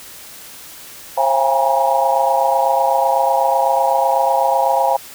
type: tone cluster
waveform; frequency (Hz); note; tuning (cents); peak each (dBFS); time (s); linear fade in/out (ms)
sine; 535 / 685 / 803 / 831 / 953; C5 / F5 / G5 / G#5 / A#5; +38 / -34 / +41 / +1 / +38; -19; 1.17-4.97; 10
effects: white hiss -37 dBFS RMS until 5.14 s